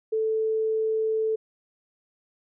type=tone; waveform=sine; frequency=439.8 Hz; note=A4; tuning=1 cent flat; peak=-22 dBFS; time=0.12-1.36 s; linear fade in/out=10 ms; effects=none